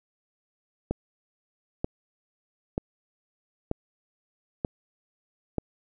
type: click train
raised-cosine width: 2 ms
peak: -13 dBFS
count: 6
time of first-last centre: 0.91-5.583 s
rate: 1.07 Hz
effects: none